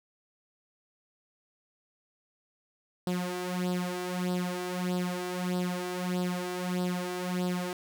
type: tone with flanger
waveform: sawtooth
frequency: 180 Hz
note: F#3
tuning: 47 cents flat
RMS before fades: -32 dBFS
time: 3.07-7.73 s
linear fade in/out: 2 ms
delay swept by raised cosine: 0.22 to 2.62 ms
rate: 1.6 Hz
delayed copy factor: +0.7
effects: none